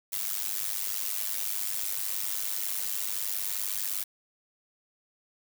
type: noise with amplitude modulation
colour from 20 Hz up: blue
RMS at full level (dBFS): -28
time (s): 0.12-4.04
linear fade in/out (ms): 10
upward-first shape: sine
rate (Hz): 99.9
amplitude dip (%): 95
effects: none